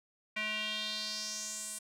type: tone with band-pass filter sweep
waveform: square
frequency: 214 Hz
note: A3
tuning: 48 cents flat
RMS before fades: -38 dBFS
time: 0.36-1.79 s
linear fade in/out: 10 ms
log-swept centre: 2300 to 9100 Hz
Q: 3.7
effects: none

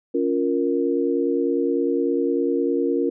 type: chord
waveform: sine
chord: Bb minor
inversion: first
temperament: just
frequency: 279.7 / 349.6 / 466.2 Hz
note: Db4 / F4 / Bb4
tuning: +16 / +2 / 0 cents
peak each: -23 dBFS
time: 0.14-3.1 s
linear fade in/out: 10 ms
effects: none

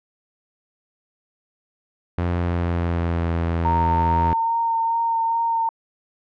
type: tone with pitch glide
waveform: sawtooth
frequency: 87.31 to 83.95 Hz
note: F2 to E2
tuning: 0 to +32 cents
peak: -16 dBFS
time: 2.18-4.33 s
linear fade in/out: 0 ms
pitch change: -68 cents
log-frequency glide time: 2.32-3.32 s
type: tone with vibrato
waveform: sine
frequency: 917 Hz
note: A#5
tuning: 29 cents flat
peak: -18 dBFS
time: 3.65-5.69 s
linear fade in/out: 2 ms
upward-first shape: sine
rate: 2.4 Hz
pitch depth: 14 cents each way
effects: low-pass 2000 Hz 12 dB/octave

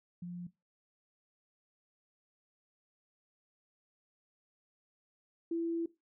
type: tone pair in turn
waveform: sine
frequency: 176.1 / 334 Hz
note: F3 / E4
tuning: +15 / +23 cents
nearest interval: major seventh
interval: 1108 cents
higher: second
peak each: -39 / -31 dBFS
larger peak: second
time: 0.22-0.47 / 5.51-5.86 s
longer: second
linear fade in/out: 5 ms
effects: noise-tail reverb RT60 0.2 s tail -17 dB re dry

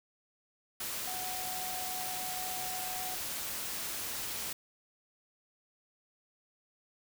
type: tone in noise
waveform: sine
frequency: 740 Hz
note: F#5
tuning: in tune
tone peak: -41 dBFS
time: 1.07-3.15 s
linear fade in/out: 5 ms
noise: white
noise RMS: -38 dBFS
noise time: 0.8-4.53 s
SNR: -6 dB
effects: none

